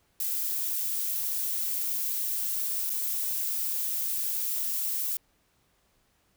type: noise with dropouts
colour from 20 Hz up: violet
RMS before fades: -30 dBFS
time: 0.2-5.17 s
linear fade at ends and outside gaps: 1 ms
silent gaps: 2.896-2.901 s
effects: pink hiss -69 dBFS RMS until 6.36 s